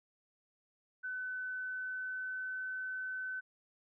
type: tone with pitch glide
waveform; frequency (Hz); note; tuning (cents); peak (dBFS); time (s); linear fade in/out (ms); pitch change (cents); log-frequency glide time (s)
sine; 1509 to 1517.7; F#6 to F#6; +34 to +44; -37; 1.03-3.41; 20; +10; 1.43-2.66
effects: none